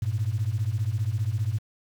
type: beating tone pair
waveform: sine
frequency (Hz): 100 / 115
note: G2 / A#2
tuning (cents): +35 / -23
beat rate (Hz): 15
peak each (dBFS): -26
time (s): 0.02-1.59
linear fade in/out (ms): 5
effects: tanh soft clip ceiling -17 dBFS + 8-bit